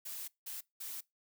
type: noise bursts at uneven times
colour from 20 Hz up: blue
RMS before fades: -43 dBFS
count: 3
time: 0.05-0.28 / 0.46-0.61 / 0.8-1.01 s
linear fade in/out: 10 ms
effects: noise-tail reverb RT60 0.2 s tail -23 dB re dry